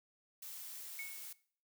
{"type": "noise", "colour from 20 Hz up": "blue", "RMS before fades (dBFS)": -48, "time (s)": [0.42, 1.33], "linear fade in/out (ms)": 5}
{"type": "tone with exponential decay", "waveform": "sine", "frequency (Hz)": 2202, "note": "C#7", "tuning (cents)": -12, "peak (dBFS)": -40, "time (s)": [0.99, 1.42], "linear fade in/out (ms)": 1, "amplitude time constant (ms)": 93}
{"effects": ["noise-tail reverb RT60 0.5 s tail -20 dB re dry"]}